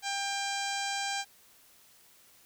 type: harmonic tone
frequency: 795 Hz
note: G5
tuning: 24 cents sharp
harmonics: 1 / 2 / 3 / 4 / 5 / 6 / 7 / 8 / 9 / 10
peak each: -35 / -38 / -40 / -41 / -42 / -43 / -43 / -44 / -45 / -45 dBFS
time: 0.02-1.25 s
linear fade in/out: 50 ms
effects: white hiss -60 dBFS RMS until 2.45 s